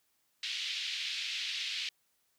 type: band-pass noise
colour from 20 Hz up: white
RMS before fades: -37 dBFS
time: 0.43-1.89 s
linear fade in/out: 2 ms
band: 2400 to 4100 Hz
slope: 24 dB/octave
effects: white hiss -75 dBFS RMS until 2.38 s + high-pass 60 Hz 12 dB/octave